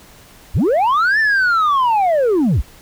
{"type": "linear two-way sweep", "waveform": "sine", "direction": "up then down", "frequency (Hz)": [38.89, 1800, 38.89], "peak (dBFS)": -9, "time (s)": [0.54, 2.62], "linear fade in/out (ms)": 20, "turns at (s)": 1.19, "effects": ["tanh soft clip ceiling -11 dBFS", "pink hiss -44 dBFS RMS until 2.81 s"]}